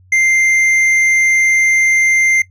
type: tone with hard clipping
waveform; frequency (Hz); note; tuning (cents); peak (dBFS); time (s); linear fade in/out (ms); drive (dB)
sine; 2093; C7; 0; -11; 0.12-2.42; 5; 6
effects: noise-tail reverb RT60 0.1 s tail -17 dB re dry + added 92 Hz sine -44 dBFS peak until 2.5 s